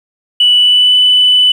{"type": "tone with pitch glide", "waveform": "sine", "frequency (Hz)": [2960, 2991], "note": ["F#7", "F#7"], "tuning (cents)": [0, 18], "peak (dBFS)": -4, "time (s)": [0.4, 1.52], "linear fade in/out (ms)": 5, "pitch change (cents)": 18, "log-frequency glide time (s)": [0.55, 0.95], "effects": ["tanh soft clip ceiling 0 dBFS", "7-bit"]}